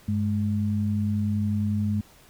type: tone pair together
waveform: sine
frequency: 99.2 / 210.2 Hz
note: G2 / G#3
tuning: +21 / +21 cents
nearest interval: octave + minor second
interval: 1300 cents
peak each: -25 dBFS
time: 0.08-2.01 s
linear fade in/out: 5 ms
effects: pink hiss -54 dBFS RMS until 2.29 s